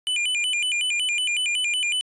square tone with vibrato, 2685 Hz, E7, 31 cents sharp, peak -22 dBFS, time 0.07-2.01 s, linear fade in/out 0 ms, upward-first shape square, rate 5.4 Hz, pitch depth 190 cents each way, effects resampled to 22050 Hz

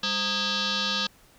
sine tone with frequency modulation, 200.5 Hz, G3, 39 cents sharp, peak -24 dBFS, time 0.03-1.07 s, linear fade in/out 5 ms, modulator 721 Hz, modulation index 6.5, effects pink hiss -57 dBFS RMS until 1.38 s

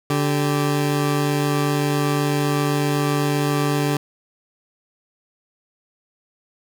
20% pulse tone pair together, 145.4 / 388.4 Hz, D3 / G4, -17 / -16 cents, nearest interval octave + perfect fourth, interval 1701 cents, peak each -14 / -21 dBFS, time 0.1-3.97 s, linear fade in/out 2 ms, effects none

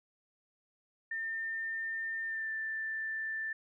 sine tone with pitch glide, 1805 to 1771.9 Hz, A6 to A6, +44 to +12 cents, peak -34 dBFS, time 1.11-3.53 s, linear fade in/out 5 ms, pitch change -32 cents, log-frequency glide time 2.23-2.51 s, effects none

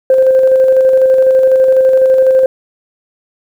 sine tone with tremolo, 523.3 Hz, C5, in tune, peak -3 dBFS, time 0.1-2.46 s, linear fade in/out 2 ms, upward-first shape square, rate 12 Hz, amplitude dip 30%, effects tanh soft clip ceiling 0 dBFS + 7-bit

